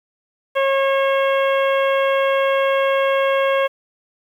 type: harmonic tone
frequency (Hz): 544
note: C#5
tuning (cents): -33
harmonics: 1 / 2 / 3 / 4 / 5 / 6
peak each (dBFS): -16 / -22 / -26 / -28 / -30 / -32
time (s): 0.55-3.68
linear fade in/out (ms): 20
effects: 8-bit